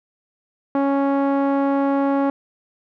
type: tone with low-pass filter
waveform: sawtooth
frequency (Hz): 277.2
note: C#4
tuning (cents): 0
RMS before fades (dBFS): -19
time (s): 0.75-2.3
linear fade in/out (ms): 2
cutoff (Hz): 1000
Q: 1.2
effects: none